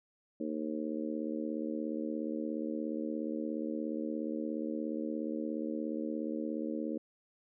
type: harmonic tone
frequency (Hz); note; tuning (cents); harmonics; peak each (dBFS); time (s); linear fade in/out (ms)
77; D#2; -17; 3 / 4 / 5 / 6 / 7; -38 / -37 / -45 / -43 / -43; 0.4-6.98; 5
effects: none